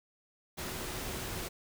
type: tone in noise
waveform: sine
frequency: 370 Hz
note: F#4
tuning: in tune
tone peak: -49 dBFS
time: 0.57-1.49 s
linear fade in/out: 20 ms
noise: pink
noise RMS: -39 dBFS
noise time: 0.57-1.49 s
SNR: -13 dB
effects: none